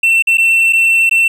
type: tone with dropouts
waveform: triangle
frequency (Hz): 2694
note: E7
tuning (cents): +37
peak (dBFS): -6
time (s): 0.03-1.28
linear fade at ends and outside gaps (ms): 5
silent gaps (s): 0.224-0.271 / 0.373-0.381 / 0.726-0.731 / 1.095-1.111
effects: none